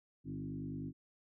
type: tone with frequency modulation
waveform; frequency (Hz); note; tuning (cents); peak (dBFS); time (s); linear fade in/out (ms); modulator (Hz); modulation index
sine; 207.7; G#3; 0; -39; 0.24-0.93; 50; 49.8; 2.1
effects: none